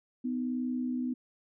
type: tone pair together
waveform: sine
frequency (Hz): 250 / 311.1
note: B3 / D#4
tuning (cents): +21 / 0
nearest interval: major third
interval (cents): 379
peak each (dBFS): -30 / -39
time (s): 0.24-1.14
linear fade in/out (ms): 10
effects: none